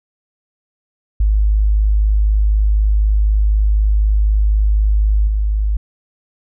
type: tone with level steps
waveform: sine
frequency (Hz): 52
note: G#1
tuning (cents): +3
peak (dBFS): -10 / -13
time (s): 1.2-5.77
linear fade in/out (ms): 5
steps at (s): 5.27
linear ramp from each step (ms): 5
effects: none